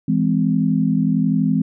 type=chord; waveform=sine; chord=E augmented; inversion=none; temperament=just; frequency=164.81 / 206 / 257.5 Hz; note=E3 / G#3 / B#3; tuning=0 / -14 / -28 cents; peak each=-19 dBFS; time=0.08-1.62 s; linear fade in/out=5 ms; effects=none